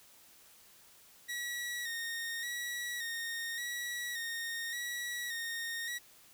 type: tone with vibrato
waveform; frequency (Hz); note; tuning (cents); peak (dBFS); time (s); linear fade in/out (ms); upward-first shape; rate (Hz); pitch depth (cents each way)
sawtooth; 1888; A#6; +22; -33; 1.28-5.99; 20; square; 0.87; 37
effects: white hiss -60 dBFS RMS until 6.33 s